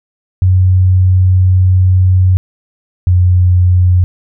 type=tone pair in turn; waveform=sine; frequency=92.5 / 90.23 Hz; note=F#2 / F#2; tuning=0 / -43 cents; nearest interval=unison; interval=43 cents; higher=first; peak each=-5 dBFS; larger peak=neither; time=0.42-2.37 / 3.07-4.04 s; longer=first; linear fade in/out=0 ms; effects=none